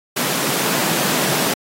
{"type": "high-pass noise", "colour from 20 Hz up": "pink", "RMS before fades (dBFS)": -20, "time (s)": [0.16, 1.54], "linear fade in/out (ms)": 10, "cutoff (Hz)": 140, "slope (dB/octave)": 48, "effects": ["AAC 48 kbps"]}